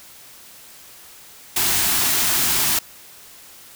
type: band-stop noise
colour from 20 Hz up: white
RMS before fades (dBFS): -19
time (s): 1.56-2.79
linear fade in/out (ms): 5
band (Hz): 420 to 630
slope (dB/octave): 96
effects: white hiss -44 dBFS RMS until 3.75 s